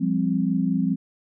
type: chord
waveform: sine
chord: F suspended second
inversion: none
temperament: equal with one note detuned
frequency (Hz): 174.61 / 199.65 / 261.6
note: F3 / G3 / C4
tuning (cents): 0 / +32 / 0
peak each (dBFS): -24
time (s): 0-0.96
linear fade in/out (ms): 20
effects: none